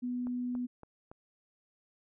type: tone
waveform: sine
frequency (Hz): 246.9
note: B3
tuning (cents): 0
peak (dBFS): -32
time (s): 0.02-0.67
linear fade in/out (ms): 20
type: click train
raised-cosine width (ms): 1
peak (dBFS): -34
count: 4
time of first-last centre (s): 0.27-1.115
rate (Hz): 3.55
effects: none